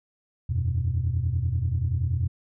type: chord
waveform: sine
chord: E suspended second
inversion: none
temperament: just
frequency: 82.41 / 92.71 / 123.61 Hz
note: E2 / F#2 / B2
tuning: 0 / +4 / +2 cents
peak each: -26 dBFS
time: 0.49-2.28 s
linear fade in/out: 10 ms
effects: tanh soft clip ceiling -16 dBFS